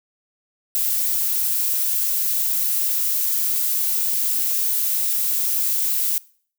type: noise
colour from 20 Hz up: violet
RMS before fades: -21 dBFS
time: 0.75-6.18 s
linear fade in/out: 0 ms
effects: noise-tail reverb RT60 0.5 s tail -22 dB re dry